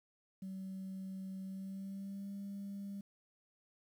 sine tone with pitch glide, 190.3 to 199.07 Hz, F#3 to G3, +49 to +27 cents, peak -40 dBFS, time 0.42-3.01 s, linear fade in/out 5 ms, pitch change +78 cents, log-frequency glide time 1.42-2.33 s, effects tanh soft clip ceiling -39 dBFS + 11-bit

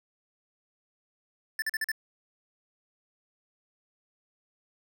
square tone bursts, 1760 Hz, A6, in tune, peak -28 dBFS, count 5, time 1.59-1.917 s, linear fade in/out 2 ms, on 31 ms, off 43 ms, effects none

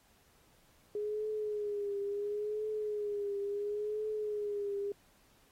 sine tone with vibrato, 415.3 Hz, G#4, in tune, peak -33 dBFS, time 0.95-4.92 s, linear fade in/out 2 ms, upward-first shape triangle, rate 0.72 Hz, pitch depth 65 cents each way, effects pink hiss -67 dBFS RMS until 5.51 s + AAC 48 kbps

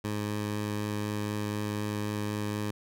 15% pulse tone with vibrato, 104.8 Hz, G#2, 16 cents sharp, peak -24 dBFS, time 0.04-2.71 s, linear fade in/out 5 ms, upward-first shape sine, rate 4 Hz, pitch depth 9 cents each way, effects none

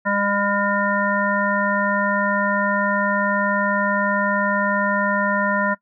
harmonic tone with a mistuned harmonic, 202.3 Hz, G#3, 45 cents flat, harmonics 1 / 3 / 5 / 7 / 9, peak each -24 / -24 / -24 / -24 / -24 dBFS, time 0.05-5.75 s, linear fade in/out 20 ms, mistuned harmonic 5, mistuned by -18 cents, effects noise-tail reverb RT60 0.1 s tail -21 dB re dry

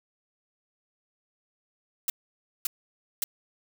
blue noise bursts, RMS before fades -27 dBFS, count 3, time 2.08-3.24 s, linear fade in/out 2 ms, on 20 ms, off 550 ms, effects none

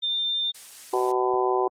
sine tone, 3597 Hz, A7, 37 cents sharp, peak -23 dBFS, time 0.02-0.52 s, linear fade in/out 20 ms
blue noise, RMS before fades -38 dBFS, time 0.54-1.12 s, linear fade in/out 10 ms
harmonic tone, 125.7 Hz, B2, 31 cents sharp, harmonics 3 / 4 / 5 / 6 / 7 / 8, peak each -23 / -31 / -34 / -27 / -31 / -28 dBFS, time 0.93-1.68 s, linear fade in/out 5 ms
effects low-pass 9000 Hz 12 dB/octave + Opus 24 kbps

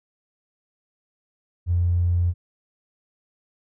triangle tone with tanh clipping, 87.31 Hz, F2, in tune, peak -17 dBFS, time 1.66-2.34 s, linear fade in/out 50 ms, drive 2 dB, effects none

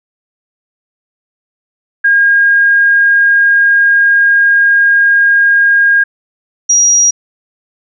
sine tone pair in turn, 1623 / 5740 Hz, G#6 / F8, -40 / +47 cents, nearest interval octave + minor seventh, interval 2187 cents, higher second, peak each -5 dBFS, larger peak neither, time 2.04-6.04 / 6.69-7.11 s, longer first, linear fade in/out 10 ms, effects none

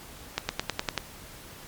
accelerating click train, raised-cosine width 0.2 ms, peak -8 dBFS, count 7, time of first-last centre 0.38-0.977 s, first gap 110 ms, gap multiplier 0.96, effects pink hiss -46 dBFS RMS until 1.67 s + MP3 96 kbps

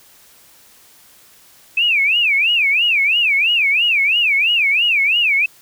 sine tone with vibrato, 2515 Hz, D#7, 18 cents sharp, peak -12 dBFS, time 1.77-5.46 s, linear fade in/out 5 ms, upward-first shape sine, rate 3 Hz, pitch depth 250 cents each way, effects white hiss -48 dBFS RMS until 5.61 s

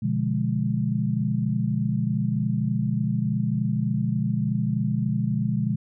sine chord, B diminished seventh, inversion none, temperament equal, 123.47 / 146.83 / 174.61 / 207.7 Hz, B2 / D3 / F3 / Ab3, 0 / 0 / 0 / 0 cents, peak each -26 / -28 / -29 / -26 dBFS, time 0.02-5.76 s, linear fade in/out 10 ms, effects none

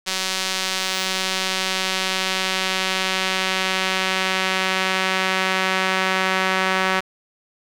sawtooth tone with band-pass filter sweep, 188.4 Hz, F#3, 32 cents sharp, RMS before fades -22 dBFS, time 0.06-7.01 s, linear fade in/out 20 ms, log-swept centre 4800 to 1800 Hz, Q 0.98, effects 7-bit

